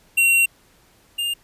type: tone pair in turn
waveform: square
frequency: 2742 / 2809 Hz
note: F7 / F7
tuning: -32 / +9 cents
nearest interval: unison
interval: 41 cents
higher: second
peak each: -14 / -22 dBFS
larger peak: first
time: 0.17-0.46 / 1.18-1.34 s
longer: first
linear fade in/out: 10 ms
effects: pink hiss -56 dBFS RMS until 1.43 s + resampled to 32000 Hz